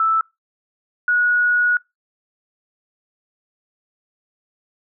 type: tone pair in turn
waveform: sine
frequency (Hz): 1318.5 / 1457.3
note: E6 / F#6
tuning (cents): 0 / -27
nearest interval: major second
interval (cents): 173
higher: second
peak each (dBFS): -14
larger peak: neither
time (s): 0-0.21 / 1.08-1.77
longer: second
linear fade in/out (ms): 2
effects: noise-tail reverb RT60 0.2 s tail -24 dB re dry